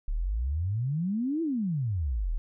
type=exponential two-way sweep; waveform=sine; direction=up then down; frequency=34.14 to 339.1 to 34.14 Hz; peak=-26 dBFS; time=0.08-2.38 s; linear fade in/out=0 ms; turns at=1.42 s; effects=none